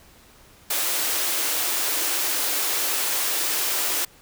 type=high-pass noise; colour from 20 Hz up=white; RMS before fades=-24 dBFS; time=0.7-4.05 s; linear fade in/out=5 ms; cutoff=280 Hz; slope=96 dB/octave; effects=pink hiss -52 dBFS RMS until 4.21 s